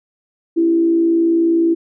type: tone with frequency modulation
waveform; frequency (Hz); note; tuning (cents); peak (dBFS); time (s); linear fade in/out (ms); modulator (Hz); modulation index
sine; 333.1; E4; +18; -11; 0.56-1.75; 20; 59.4; 0.32
effects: none

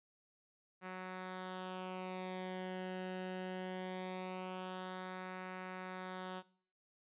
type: tone with flanger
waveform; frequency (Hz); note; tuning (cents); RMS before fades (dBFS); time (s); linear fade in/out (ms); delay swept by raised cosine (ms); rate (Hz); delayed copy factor
sawtooth; 185; F#3; 0; -44; 0.81-6.43; 50; 0.3 to 0.87; 0.21; -0.65
effects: noise-tail reverb RT60 0.6 s tail -22 dB re dry + resampled to 8000 Hz

